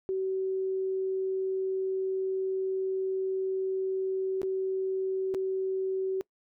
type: tone with dropouts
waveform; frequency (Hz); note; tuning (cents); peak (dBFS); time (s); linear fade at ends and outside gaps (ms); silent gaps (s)
sine; 380.2; F#4; +47; -27; 0.09-6.21; 0; 4.417-4.431 / 5.341-5.347
effects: noise-tail reverb RT60 0.1 s tail -23 dB re dry